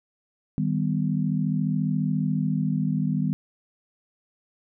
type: chord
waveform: sine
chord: Eb augmented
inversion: none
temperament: equal with one note detuned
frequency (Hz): 155.56 / 196 / 250.1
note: Eb3 / G3 / B3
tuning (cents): 0 / 0 / +22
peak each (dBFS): -25 / -26 / -28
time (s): 0.58-3.33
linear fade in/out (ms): 0
effects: none